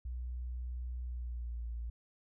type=tone with pitch glide; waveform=sine; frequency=61.4 to 57.95 Hz; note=B1 to A#1; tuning=-9 to -10 cents; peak=-37 dBFS; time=0.05-1.9 s; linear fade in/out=5 ms; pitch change=-101 cents; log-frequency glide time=1.04-1.68 s; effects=none